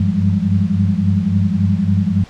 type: tone cluster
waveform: sine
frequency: 95.9 / 99.5 / 172.3 / 193.5 / 204.5 Hz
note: G2 / G2 / F3 / G3 / G#3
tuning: -37 / +26 / -23 / -22 / -26 cents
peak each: -19 dBFS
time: 0-2.24 s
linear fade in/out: 5 ms
effects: pink hiss -41 dBFS RMS until 2.29 s + low-pass 5000 Hz 12 dB/octave